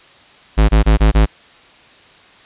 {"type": "tone bursts", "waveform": "square", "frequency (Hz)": 53.5, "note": "A1", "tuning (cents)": -48, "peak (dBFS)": -8, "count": 5, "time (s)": [0.57, 1.262], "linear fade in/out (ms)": 20, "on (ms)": 120, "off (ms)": 23, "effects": ["white hiss -45 dBFS RMS until 2.45 s", "resampled to 8000 Hz"]}